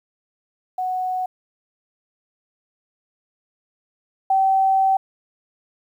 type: tone pair in turn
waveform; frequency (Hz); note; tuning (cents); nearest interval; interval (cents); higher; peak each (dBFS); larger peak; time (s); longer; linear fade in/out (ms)
sine; 740 / 770.1; F#5 / G5; 0 / -31; minor second; 69; second; -21 / -14; second; 0.78-1.26 / 4.3-4.97; second; 5
effects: 9-bit